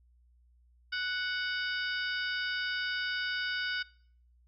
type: harmonic tone with a mistuned harmonic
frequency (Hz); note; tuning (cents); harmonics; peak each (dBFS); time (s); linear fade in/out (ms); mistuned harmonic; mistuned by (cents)
740; F#5; 0; 2 / 3 / 4 / 5 / 6 / 7; -33 / -42 / -40 / -43 / -42 / -46; 0.92-3.83; 10; 6; +100
effects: noise-tail reverb RT60 0.6 s tail -24 dB re dry + added 60 Hz sine -61 dBFS peak until 4.47 s